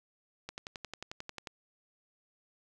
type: click train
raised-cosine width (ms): 0.2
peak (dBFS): -23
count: 12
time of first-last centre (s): 0.49-1.472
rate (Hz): 11.2
effects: none